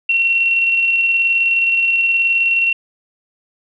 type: tone with tremolo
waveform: sine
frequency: 2727 Hz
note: F7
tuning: 42 cents flat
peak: -11 dBFS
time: 0.09-2.73 s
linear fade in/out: 5 ms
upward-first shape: square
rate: 19 Hz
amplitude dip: 25%
effects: none